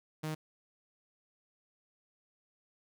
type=tone; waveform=sawtooth; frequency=155.56 Hz; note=D#3; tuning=in tune; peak=-31 dBFS; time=0.23-0.35 s; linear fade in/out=10 ms; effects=none